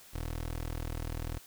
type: tone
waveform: 20% pulse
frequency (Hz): 40.33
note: E1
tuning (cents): -37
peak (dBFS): -30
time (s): 0.13-1.39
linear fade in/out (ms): 20
effects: white hiss -55 dBFS RMS until 1.46 s